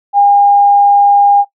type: tone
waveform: sine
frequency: 809 Hz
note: G#5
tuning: 46 cents flat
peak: -4 dBFS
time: 0.13-1.45 s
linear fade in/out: 50 ms
effects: noise-tail reverb RT60 0.1 s tail -18 dB re dry